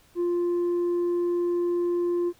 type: tone with tanh clipping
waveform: sine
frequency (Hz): 349.2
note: F4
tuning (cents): 0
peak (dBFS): -23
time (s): 0.15-2.33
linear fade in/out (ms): 50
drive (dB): 2
effects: pink hiss -59 dBFS RMS until 2.39 s